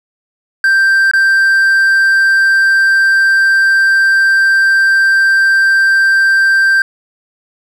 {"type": "tone with dropouts", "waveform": "triangle", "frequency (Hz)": 1572, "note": "G6", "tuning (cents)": 4, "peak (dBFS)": -5, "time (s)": [0.64, 6.82], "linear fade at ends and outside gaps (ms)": 2, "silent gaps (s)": [1.113, 1.135], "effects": []}